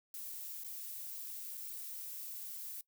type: noise with dropouts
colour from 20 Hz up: violet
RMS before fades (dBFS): -45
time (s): 0.14-2.81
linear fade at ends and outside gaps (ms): 1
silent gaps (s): 0.637-0.645 / 1.571-1.575
effects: noise-tail reverb RT60 0.1 s tail -21 dB re dry